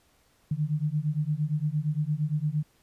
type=beating tone pair; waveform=sine; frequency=146.83 / 155.53 Hz; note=D3 / D#3; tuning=0 / 0 cents; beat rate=8.7 Hz; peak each=-28 dBFS; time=0.51-2.63 s; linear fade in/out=5 ms; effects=pink hiss -65 dBFS RMS until 2.82 s + resampled to 32000 Hz